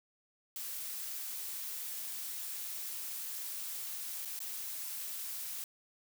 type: noise with dropouts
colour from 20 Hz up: blue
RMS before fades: -41 dBFS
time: 0.56-5.64 s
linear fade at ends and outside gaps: 1 ms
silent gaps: 4.25-4.255 / 4.391-4.403 s
effects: none

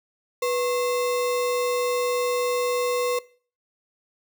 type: tone with sample-and-hold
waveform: sine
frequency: 491.7 Hz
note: B4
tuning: 8 cents flat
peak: -21 dBFS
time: 0.42-3.19 s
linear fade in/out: 5 ms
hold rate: 1575 Hz
effects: noise-tail reverb RT60 0.4 s tail -19 dB re dry

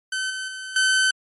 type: tone with level steps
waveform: sawtooth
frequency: 1529 Hz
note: G6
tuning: 44 cents flat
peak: -20 / -24 / -28 / -13 dBFS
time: 0.12-1.11 s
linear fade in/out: 5 ms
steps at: 0.3 / 0.48 / 0.76 s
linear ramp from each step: 2 ms
effects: MP3 48 kbps

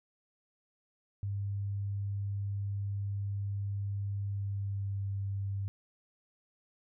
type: tone with pitch glide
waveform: sine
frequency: 100 to 98.74 Hz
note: G2 to G2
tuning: +35 to +13 cents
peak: -32 dBFS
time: 1.23-5.68 s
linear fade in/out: 0 ms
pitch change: -22 cents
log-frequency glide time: 4.27-5.06 s
effects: none

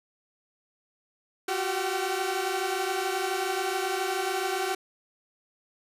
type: tone cluster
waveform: sawtooth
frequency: 359.1 / 386.3 / 761 / 1368 Hz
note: F4 / G4 / F#5 / F6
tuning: +48 / -25 / +48 / -36 cents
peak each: -29 / -27 / -28 / -35 dBFS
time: 1.48-4.75 s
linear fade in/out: 5 ms
effects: resampled to 32000 Hz

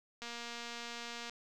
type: click train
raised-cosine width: 0.2 ms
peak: -27 dBFS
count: 255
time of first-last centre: 0.22-1.296 s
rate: 236 Hz
effects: none

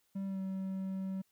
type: tone with pitch glide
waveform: triangle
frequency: 194.8 to 190.79 Hz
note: G3 to G3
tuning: -11 to -47 cents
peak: -33 dBFS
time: 0.15-1.22 s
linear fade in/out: 10 ms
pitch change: -36 cents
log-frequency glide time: 0.26-0.4 s
effects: white hiss -75 dBFS RMS until 1.31 s

